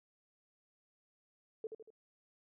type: tone with echo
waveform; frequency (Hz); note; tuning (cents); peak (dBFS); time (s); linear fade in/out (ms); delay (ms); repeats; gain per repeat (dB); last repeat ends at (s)
sine; 440; A4; 0; -37; 1.64-1.67; 2; 78; 3; -6; 1.904
effects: none

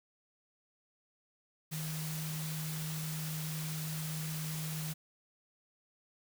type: tone in noise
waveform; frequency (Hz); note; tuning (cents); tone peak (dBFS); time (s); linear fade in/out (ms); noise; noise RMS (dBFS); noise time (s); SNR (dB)
sine; 156.5; D#3; +10; -37; 1.71-4.94; 20; white; -43; 1.71-4.94; +3
effects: none

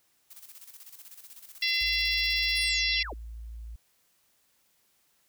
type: noise with tremolo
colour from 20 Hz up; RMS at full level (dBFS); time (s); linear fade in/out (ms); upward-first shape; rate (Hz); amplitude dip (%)
blue; -47; 0.3-2.69; 10; square; 16; 65
type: harmonic tone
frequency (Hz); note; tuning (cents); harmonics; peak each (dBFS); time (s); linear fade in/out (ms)
680; F5; -46; 3 / 4 / 5 / 6 / 7 / 8; -30 / -31 / -32 / -33 / -33 / -34; 1.62-3.03; 5
type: tone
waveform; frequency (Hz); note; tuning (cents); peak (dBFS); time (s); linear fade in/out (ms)
sine; 56.5; A1; +47; -38; 1.81-3.76; 5
type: linear sweep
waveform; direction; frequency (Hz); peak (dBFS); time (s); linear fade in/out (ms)
sine; down; 10270 to 164.3; -36; 2.56-3.14; 10
effects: white hiss -69 dBFS RMS until 5.28 s

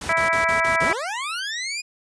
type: noise bursts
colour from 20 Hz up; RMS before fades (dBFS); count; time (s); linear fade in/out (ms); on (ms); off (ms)
pink; -31; 6; 0.01-0.92; 5; 120; 38
type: harmonic tone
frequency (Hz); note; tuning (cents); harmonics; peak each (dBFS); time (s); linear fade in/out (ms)
329.1; E4; -3; 2 / 3 / 4 / 5 / 6 / 7; -25 / -25 / -25 / -25 / -25 / -25; 0.09-0.93; 2
type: linear sweep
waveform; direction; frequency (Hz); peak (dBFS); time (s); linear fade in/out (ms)
20% pulse; up; 99.5 to 2488; -21; 0.8-1.82; 20
effects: high-pass 60 Hz 12 dB/octave + resampled to 22050 Hz

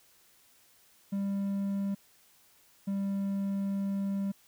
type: tone pair in turn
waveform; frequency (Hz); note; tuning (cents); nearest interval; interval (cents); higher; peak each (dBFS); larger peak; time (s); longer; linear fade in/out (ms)
triangle; 198 / 197.2; G3 / G3; +18 / +11; unison; 7; first; -27; neither; 1.12-1.95 / 2.87-4.32; second; 10
effects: white hiss -63 dBFS RMS until 4.47 s

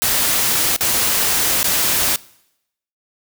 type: noise with dropouts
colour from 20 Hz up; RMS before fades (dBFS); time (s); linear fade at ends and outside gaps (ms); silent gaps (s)
white; -17; 0.02-2.16; 0; 0.763-0.808 / 1.63-1.643
effects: noise-tail reverb RT60 0.8 s tail -22 dB re dry

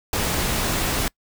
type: noise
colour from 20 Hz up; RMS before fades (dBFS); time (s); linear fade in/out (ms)
pink; -23; 0.13-1.08; 2
effects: noise-tail reverb RT60 0.1 s tail -25 dB re dry

